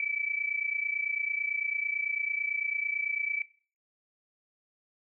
sine tone pair together, 2287 / 2316 Hz, D7 / D7, -47 / -25 cents, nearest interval unison, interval 22 cents, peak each -32 / -30 dBFS, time 0-3.42 s, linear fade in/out 2 ms, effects noise-tail reverb RT60 0.4 s tail -19 dB re dry

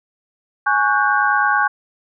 sine tone cluster, 833 / 1115 / 1470 / 1579 Hz, G#5 / C#6 / F#6 / G6, +5 / +10 / -12 / +12 cents, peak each -19 dBFS, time 0.66-1.68 s, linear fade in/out 10 ms, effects none

